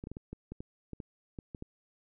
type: clicks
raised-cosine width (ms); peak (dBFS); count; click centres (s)
3; -28; 12; 0.039 / 0.071 / 0.116 / 0.169 / 0.33 / 0.52 / 0.605 / 0.933 / 1.002 / 1.388 / 1.548 / 1.624
effects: none